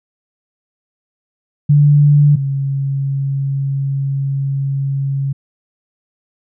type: tone pair in turn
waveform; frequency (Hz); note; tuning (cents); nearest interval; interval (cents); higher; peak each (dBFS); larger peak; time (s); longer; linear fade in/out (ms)
sine; 145.8 / 137.62; D3 / C#3; -12 / -12; minor second; 100; first; -6 / -15; first; 1.69-2.36 / 2.36-5.33; second; 10
effects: none